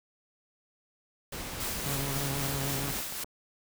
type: noise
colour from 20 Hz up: pink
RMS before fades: -38 dBFS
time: 1.32-3 s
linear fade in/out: 5 ms
type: noise with tremolo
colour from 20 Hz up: white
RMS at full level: -35 dBFS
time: 1.6-3.24 s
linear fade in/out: 5 ms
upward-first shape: sine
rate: 3.8 Hz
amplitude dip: 35%
type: tone with vibrato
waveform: sawtooth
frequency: 138.59 Hz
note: C#3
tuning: in tune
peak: -29 dBFS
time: 1.86-2.91 s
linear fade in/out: 2 ms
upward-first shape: sine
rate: 6.3 Hz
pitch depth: 35 cents each way
type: click train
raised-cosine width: 1 ms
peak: -30 dBFS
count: 7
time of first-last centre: 2.52-3.245 s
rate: 8.28 Hz
effects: none

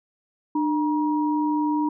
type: tone pair together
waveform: sine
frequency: 300.4 / 952 Hz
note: D4 / A#5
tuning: +39 / +36 cents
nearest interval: octave + minor sixth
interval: 1997 cents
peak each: -21 / -26 dBFS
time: 0.55-1.89 s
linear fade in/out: 5 ms
effects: none

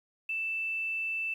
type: tone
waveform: sine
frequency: 2650 Hz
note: E7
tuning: 9 cents sharp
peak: -30 dBFS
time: 0.29-1.34 s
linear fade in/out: 5 ms
effects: 10-bit

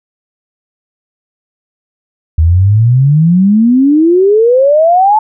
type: exponential sweep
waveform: sine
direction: up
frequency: 77.2 to 880 Hz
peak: -4 dBFS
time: 2.38-5.19 s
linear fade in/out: 5 ms
effects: none

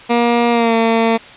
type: tone with pitch glide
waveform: 15% pulse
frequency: 237.1 to 227.2 Hz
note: A#3 to A#3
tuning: +30 to -44 cents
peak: -5 dBFS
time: 0.09-1.18 s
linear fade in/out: 20 ms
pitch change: -74 cents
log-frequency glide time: 0.51-0.74 s
effects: white hiss -37 dBFS RMS until 1.36 s + resampled to 8000 Hz

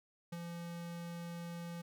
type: tone with ADSR envelope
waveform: square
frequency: 170.8 Hz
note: F3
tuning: 38 cents flat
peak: -40 dBFS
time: 0.32-1.82 s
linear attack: 8 ms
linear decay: 30 ms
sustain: -3 dB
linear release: 11 ms
effects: none

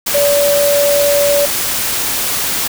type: tone in noise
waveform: sine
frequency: 574 Hz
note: D5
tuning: 40 cents flat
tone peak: -10 dBFS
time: 0.14-1.46 s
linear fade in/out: 10 ms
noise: white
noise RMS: -17 dBFS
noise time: 0.06-2.68 s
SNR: +4 dB
effects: none

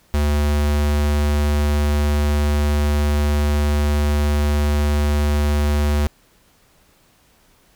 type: tone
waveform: square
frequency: 73.6 Hz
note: D2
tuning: 4 cents sharp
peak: -16 dBFS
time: 0.14-6.07 s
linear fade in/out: 0 ms
effects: pink hiss -56 dBFS RMS until 7.75 s

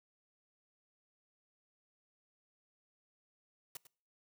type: noise with echo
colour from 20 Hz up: white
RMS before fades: -45 dBFS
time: 3.75-3.77 s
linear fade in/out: 2 ms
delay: 100 ms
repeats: 1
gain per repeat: -14 dB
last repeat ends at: 3.87 s
effects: noise-tail reverb RT60 0.5 s tail -25 dB re dry

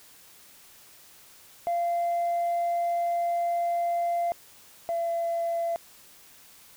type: tone pair in turn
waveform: sine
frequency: 690 / 676.6 Hz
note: F5 / E5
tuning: -21 / +45 cents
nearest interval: unison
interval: 34 cents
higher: first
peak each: -22 / -24 dBFS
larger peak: first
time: 1.67-4.32 / 4.89-5.76 s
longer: first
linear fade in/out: 0 ms
effects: tanh soft clip ceiling -22 dBFS + white hiss -53 dBFS RMS until 6.76 s

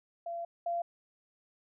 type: tone pair in turn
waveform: sine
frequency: 682 / 687.1 Hz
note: F5 / F5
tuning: -41 / -28 cents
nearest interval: unison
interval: 13 cents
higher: second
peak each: -35 / -30 dBFS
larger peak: second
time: 0.26-0.45 / 0.66-0.82 s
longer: first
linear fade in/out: 5 ms
effects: none

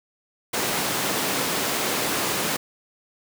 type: high-pass noise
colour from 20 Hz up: pink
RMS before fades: -25 dBFS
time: 0.53-2.57 s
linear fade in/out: 10 ms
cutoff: 230 Hz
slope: 12 dB/octave
effects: none

